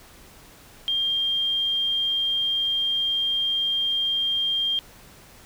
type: tone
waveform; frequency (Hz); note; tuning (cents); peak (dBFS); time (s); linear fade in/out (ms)
sine; 3199; G7; +34; -21; 0.88-4.79; 0
effects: pink hiss -49 dBFS RMS until 5.45 s